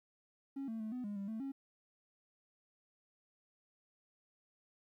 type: tone with pitch steps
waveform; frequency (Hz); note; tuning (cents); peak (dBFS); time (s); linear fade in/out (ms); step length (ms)
triangle; 274 / 224.2 / 217.6 / 250.7 / 205.4 / 198.1 / 221.4 / 272.7; C#4 / A3 / A3 / B3 / G#3 / G3 / A3 / C#4; -20 / +33 / -19 / +26 / -19 / +18 / +11 / -28; -36; 0.56-1.52; 10; 120
effects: tanh soft clip ceiling -34 dBFS + 13-bit